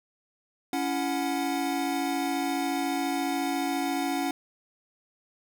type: tone cluster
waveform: square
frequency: 280 / 334.3 / 734 Hz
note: C#4 / E4 / F#5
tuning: +18 / +24 / -14 cents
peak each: -30 / -34 / -32 dBFS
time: 0.73-4.31 s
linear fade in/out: 2 ms
effects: none